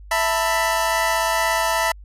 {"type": "chord", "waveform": "25% pulse", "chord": "E suspended fourth", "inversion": "none", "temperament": "equal with one note detuned", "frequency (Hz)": [659.3, 891.3, 987.8], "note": ["E5", "A5", "B5"], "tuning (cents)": [0, 22, 0], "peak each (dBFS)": -19, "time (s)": [0.11, 1.92], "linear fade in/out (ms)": 5, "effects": ["added 50 Hz sine -38 dBFS peak until 2.04 s", "resampled to 32000 Hz"]}